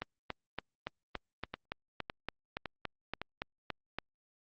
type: two click trains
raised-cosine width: 0.3 ms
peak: -21 / -19 dBFS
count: 4 / 15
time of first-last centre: 1.54-3.216 / 0.02-3.986 s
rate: 1.79 / 3.53 Hz
effects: low-pass 4000 Hz 12 dB/octave + Opus 32 kbps